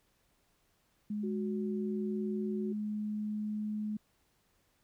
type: tone with pitch glide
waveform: sine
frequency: 209.5 to 212.2 Hz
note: G#3 to G#3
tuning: +15 to +38 cents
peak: -33 dBFS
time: 1.1-3.97 s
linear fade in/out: 5 ms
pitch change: +23 cents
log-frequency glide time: 1.68-3.78 s
type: tone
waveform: sine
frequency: 368.8 Hz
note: F#4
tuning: 6 cents flat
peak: -37 dBFS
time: 1.23-2.73 s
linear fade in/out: 10 ms
effects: pink hiss -73 dBFS RMS until 4.83 s

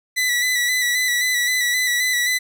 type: tone with vibrato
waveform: sawtooth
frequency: 1975.5 Hz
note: B6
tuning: in tune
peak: -14 dBFS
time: 0.16-2.39 s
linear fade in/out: 20 ms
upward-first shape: square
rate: 3.8 Hz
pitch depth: 27 cents each way
effects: none

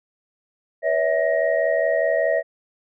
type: tone cluster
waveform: sine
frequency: 490.3 / 562 / 647 / 1881 Hz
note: B4 / C#5 / E5 / A#6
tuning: -13 / +24 / -32 / +15 cents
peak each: -27 / -22 / -20 / -27 dBFS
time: 0.82-2.43 s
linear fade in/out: 50 ms
effects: none

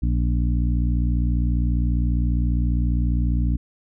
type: harmonic tone with a mistuned harmonic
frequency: 60 Hz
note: B1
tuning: 49 cents flat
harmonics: 1 / 2 / 3 / 4 / 5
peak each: -19 / -25 / -29 / -31 / -33 dBFS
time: 0.02-3.57 s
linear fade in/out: 10 ms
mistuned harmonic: 5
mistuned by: -30 cents
effects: none

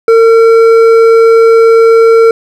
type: tone with hard clipping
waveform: triangle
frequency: 454.6 Hz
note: A#4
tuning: 43 cents flat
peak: -3 dBFS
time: 0.08-2.31 s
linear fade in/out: 2 ms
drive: 11 dB
effects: none

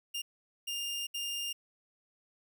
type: tone bursts at uneven times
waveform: sawtooth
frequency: 2808 Hz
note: F7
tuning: 9 cents sharp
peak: -31 dBFS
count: 3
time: 0.14-0.22 / 0.67-1.07 / 1.14-1.53 s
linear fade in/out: 10 ms
effects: none

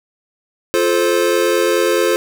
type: chord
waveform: square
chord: F major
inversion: none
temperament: equal with one note detuned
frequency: 349.2 / 433.9 / 523.3 Hz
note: F4 / A4 / C5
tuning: 0 / -24 / 0 cents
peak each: -18 dBFS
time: 0.74-2.16 s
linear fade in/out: 0 ms
effects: none

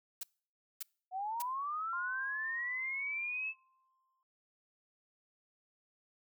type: noise bursts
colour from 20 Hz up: blue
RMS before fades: -40 dBFS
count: 3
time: 0.21-1.422 s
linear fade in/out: 5 ms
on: 24 ms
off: 570 ms
type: linear sweep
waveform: sine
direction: up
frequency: 722 to 2637 Hz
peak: -35 dBFS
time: 1.11-3.54 s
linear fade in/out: 50 ms
type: tone with exponential decay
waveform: sine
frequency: 1048 Hz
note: C6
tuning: 2 cents sharp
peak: -39 dBFS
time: 1.93-4.23 s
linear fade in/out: 1 ms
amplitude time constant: 500 ms
effects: noise-tail reverb RT60 0.5 s tail -26 dB re dry

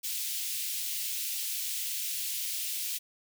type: high-pass noise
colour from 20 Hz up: white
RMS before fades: -34 dBFS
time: 0.03-2.99 s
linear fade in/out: 20 ms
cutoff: 2500 Hz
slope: 24 dB/octave
effects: none

